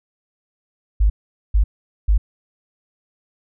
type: tone bursts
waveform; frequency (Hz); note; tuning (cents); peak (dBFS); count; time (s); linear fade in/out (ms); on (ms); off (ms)
sine; 51.3; G#1; -21; -11; 3; 1-2.18; 10; 100; 440
effects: none